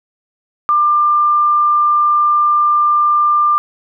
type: tone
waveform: sine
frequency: 1193 Hz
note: D6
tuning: 27 cents sharp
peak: -9 dBFS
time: 0.69-3.58 s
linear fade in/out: 0 ms
effects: none